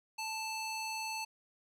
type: tone with band-pass filter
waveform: square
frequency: 880 Hz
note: A5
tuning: in tune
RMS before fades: -39 dBFS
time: 0.18-1.25 s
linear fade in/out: 10 ms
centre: 4400 Hz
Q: 0.61
effects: none